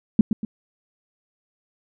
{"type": "tone with echo", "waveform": "sine", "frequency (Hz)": 216.1, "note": "A3", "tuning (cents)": -31, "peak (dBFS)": -8, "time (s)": [0.19, 0.21], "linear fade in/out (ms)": 2, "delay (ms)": 120, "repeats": 2, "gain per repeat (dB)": -8, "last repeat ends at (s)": 0.45, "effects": []}